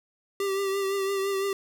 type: tone with vibrato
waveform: square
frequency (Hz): 392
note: G4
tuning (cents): 0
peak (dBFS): -26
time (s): 0.4-1.53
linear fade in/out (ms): 2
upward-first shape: triangle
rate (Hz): 5.9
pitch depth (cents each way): 37
effects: none